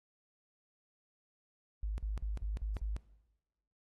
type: tone bursts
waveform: sine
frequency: 51.91 Hz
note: G#1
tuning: in tune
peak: -33 dBFS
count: 6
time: 1.83-2.965 s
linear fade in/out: 0 ms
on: 150 ms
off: 47 ms
effects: noise-tail reverb RT60 1.0 s tail -19 dB re dry + AAC 32 kbps